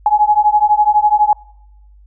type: beating tone pair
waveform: sine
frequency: 835 / 847 Hz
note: G#5 / G#5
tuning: +9 / +34 cents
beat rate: 12 Hz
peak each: -12 dBFS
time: 0.06-1.33 s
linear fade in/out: 2 ms
effects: noise-tail reverb RT60 0.9 s tail -25 dB re dry + added 50 Hz sine -41 dBFS peak until 2.06 s